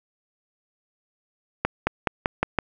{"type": "accelerating click train", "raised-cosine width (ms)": 0.5, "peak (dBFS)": -5, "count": 6, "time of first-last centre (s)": [1.65, 2.588], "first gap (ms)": 220, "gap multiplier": 0.92, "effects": []}